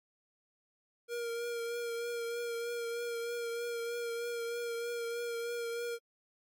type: tone with vibrato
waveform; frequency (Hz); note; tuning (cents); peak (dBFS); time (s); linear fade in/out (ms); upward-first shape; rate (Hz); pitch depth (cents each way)
square; 470; A#4; +14; -36; 1.08-5.99; 50; triangle; 3.2; 26
effects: AAC 64 kbps